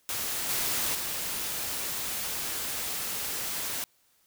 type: noise with level steps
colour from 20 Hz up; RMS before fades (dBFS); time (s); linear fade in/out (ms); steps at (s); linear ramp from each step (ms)
white; -32 / -29 / -33; 0.09-3.84; 0; 0.49 / 0.95; 2
effects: white hiss -67 dBFS RMS until 4.26 s